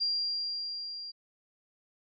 sine tone with level ramp, 4768 Hz, D8, 25 cents sharp, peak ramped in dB -26 to -39 dBFS, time 0-1.12 s, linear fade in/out 20 ms, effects none

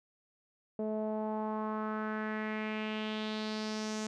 sawtooth tone with low-pass filter sweep, 215.7 Hz, A3, 34 cents flat, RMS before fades -36 dBFS, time 0.79-4.07 s, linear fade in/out 2 ms, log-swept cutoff 560 to 6800 Hz, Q 3.1, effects none

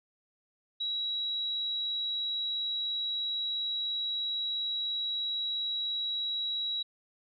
sine tone, 3879 Hz, B7, 32 cents flat, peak -30 dBFS, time 0.8-6.83 s, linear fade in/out 10 ms, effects none

